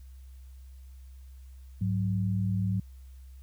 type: tone pair together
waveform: sine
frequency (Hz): 103.83 / 185.13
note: G#2 / F#3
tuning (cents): 0 / +1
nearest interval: minor seventh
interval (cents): 1001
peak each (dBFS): -27 / -30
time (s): 1.81-2.8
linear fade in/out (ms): 5
effects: added 65 Hz sine -45 dBFS peak until 3.42 s + white hiss -67 dBFS RMS until 3.42 s